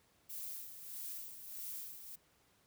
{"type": "noise with tremolo", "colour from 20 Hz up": "violet", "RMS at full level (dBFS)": -44, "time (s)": [0.29, 2.16], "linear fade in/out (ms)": 10, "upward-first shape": "sine", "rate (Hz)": 1.6, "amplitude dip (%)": 60, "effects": ["pink hiss -71 dBFS RMS until 2.66 s", "high-pass 60 Hz 12 dB/octave"]}